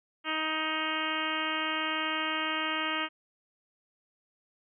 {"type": "harmonic tone", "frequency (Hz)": 313.7, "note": "D#4", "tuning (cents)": 14, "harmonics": [1, 2, 3, 4, 5, 6, 7, 8, 9, 10], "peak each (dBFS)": [-38, -41, -39, -35, -38, -38, -38, -40, -37, -39], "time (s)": [0.24, 3.09], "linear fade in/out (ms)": 50, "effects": []}